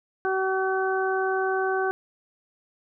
harmonic tone, 380.1 Hz, F#4, 47 cents sharp, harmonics 1 / 2 / 3 / 4, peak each -25 / -28 / -33 / -29 dBFS, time 0.25-1.91 s, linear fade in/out 0 ms, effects none

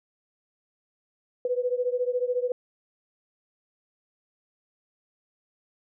sine beating tone pair, 490.7 / 504.7 Hz, B4 / B4, -11 / +38 cents, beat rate 14 Hz, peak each -26 / -28 dBFS, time 1.45-2.52 s, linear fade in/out 2 ms, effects none

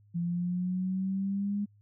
sine exponential sweep, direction up, 170 to 205.7 Hz, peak -28 dBFS, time 0.14-1.66 s, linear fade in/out 20 ms, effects added 103 Hz sine -58 dBFS peak until 1.81 s

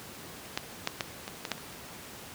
clicks, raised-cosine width 0.2 ms, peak -29 / -11 / -10 / -12 / -20 / -16 / -11 / -29 / -30 dBFS, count 9, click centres 0.456 / 0.575 / 0.874 / 1.008 / 1.279 / 1.452 / 1.517 / 1.58 / 1.726 s, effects pink hiss -45 dBFS RMS until 2.34 s + high-pass 100 Hz 12 dB/octave

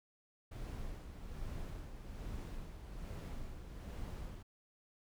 brown noise with tremolo, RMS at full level -43 dBFS, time 0.51-4.43 s, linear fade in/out 10 ms, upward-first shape sine, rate 1.2 Hz, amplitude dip 50%, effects none

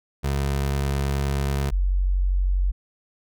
25% pulse / sine tone pair in turn, 69.4 / 46.26 Hz, C#2 / F#1, +3 / 0 cents, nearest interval perfect fifth, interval 703 cents, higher first, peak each -18 dBFS, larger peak neither, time 0.23-1.71 / 1.71-2.72 s, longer first, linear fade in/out 20 ms, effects none

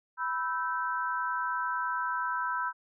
sine chord, E minor, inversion second, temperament equal with one note detuned, 987.8 / 1318.5 / 1547.3 Hz, B5 / E6 / G6, 0 / 0 / -23 cents, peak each -32 / -34 / -34 dBFS, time 0.17-2.73 s, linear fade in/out 50 ms, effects none

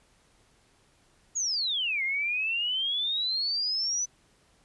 sine exponential two-way sweep, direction down then up, 6900 to 2093 to 6060 Hz, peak -26 dBFS, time 1.35-4.06 s, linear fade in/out 20 ms, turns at 2.03 s, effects pink hiss -64 dBFS RMS until 4.64 s + resampled to 24000 Hz

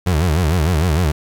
30% pulse tone with vibrato, 82.4 Hz, E2, in tune, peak -11 dBFS, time 0.06-1.12 s, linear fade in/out 10 ms, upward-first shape sine, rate 6.6 Hz, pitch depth 200 cents each way, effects 8-bit

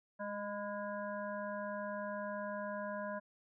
harmonic tone with a mistuned harmonic, 205.5 Hz, G#3, 18 cents flat, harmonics 1 / 3 / 5 / 7 / 8, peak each -45 / -41 / -45 / -50 / -48 dBFS, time 0.19-3.2 s, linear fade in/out 20 ms, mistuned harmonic 5, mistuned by -37 cents, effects none

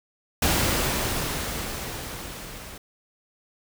pink noise with level ramp, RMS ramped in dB -21 to -41 dBFS, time 0.42-2.78 s, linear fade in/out 5 ms, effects none

